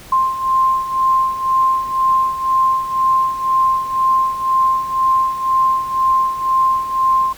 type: beating tone pair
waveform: sine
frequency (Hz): 1050 / 1052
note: C6 / C6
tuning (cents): +6 / +9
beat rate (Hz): 2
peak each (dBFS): -19 / -14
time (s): 0.12-7.33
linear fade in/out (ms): 5
effects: pink hiss -39 dBFS RMS until 7.37 s